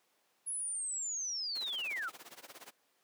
sine linear sweep, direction down, 10600 to 1217 Hz, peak -35 dBFS, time 0.46-2.1 s, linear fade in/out 20 ms
pink noise with tremolo, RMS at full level -47 dBFS, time 1.55-2.71 s, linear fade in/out 5 ms, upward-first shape sine, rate 17 Hz, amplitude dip 90%
effects pink hiss -73 dBFS RMS until 3.03 s + high-pass 400 Hz 12 dB/octave

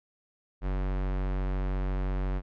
square tone, 47.07 Hz, F#1, 30 cents sharp, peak -28 dBFS, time 0.61-2.42 s, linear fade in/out 50 ms, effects low-pass 2000 Hz 12 dB/octave

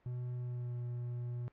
triangle tone with pitch glide, 123.47 to 121.21 Hz, B2 to B2, 0 to -32 cents, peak -35 dBFS, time 0.06-1.48 s, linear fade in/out 0 ms, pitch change -32 cents, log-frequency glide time 0.36-0.79 s, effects pink hiss -70 dBFS RMS until 1.52 s + low-pass 2000 Hz 12 dB/octave

